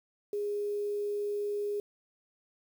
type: tone with quantisation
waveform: sine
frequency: 411.8 Hz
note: G#4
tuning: 15 cents flat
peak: -30 dBFS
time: 0.33-1.8 s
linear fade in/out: 2 ms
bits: 9
effects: none